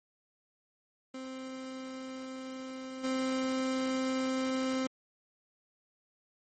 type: tone with level steps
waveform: 30% pulse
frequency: 261.3 Hz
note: C4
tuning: 2 cents flat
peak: -37 / -27 dBFS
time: 1.14-4.87 s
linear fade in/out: 5 ms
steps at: 3.03 s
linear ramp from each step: 20 ms
effects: MP3 32 kbps